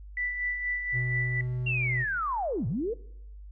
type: tone with tremolo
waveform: sine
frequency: 1975.5 Hz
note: B6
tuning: in tune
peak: -27 dBFS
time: 0.17-1.41 s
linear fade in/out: 2 ms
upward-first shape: sine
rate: 4.2 Hz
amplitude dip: 50%
type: tone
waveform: triangle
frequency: 124.9 Hz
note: B2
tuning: 20 cents sharp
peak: -26 dBFS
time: 0.92-2.06 s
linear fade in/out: 50 ms
type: linear two-way sweep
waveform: sine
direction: down then up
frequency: 2794 to 98 to 490.7 Hz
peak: -27 dBFS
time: 1.66-2.94 s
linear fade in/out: 10 ms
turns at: 2.67 s
effects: noise-tail reverb RT60 0.8 s tail -21 dB re dry + added 50 Hz sine -42 dBFS peak until 3.51 s